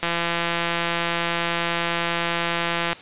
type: click train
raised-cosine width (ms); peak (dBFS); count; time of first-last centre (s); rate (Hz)
0.3; -7; 494; 0.03-2.93; 170
effects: white hiss -41 dBFS RMS until 3.01 s + resampled to 8000 Hz